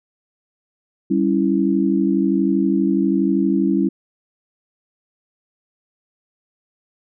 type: chord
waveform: sine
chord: C# diminished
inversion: second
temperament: equal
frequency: 196 / 277.2 / 329.6 Hz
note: G3 / C#4 / E4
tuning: 0 / 0 / 0 cents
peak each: -19 dBFS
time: 1.1-3.89 s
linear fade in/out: 10 ms
effects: none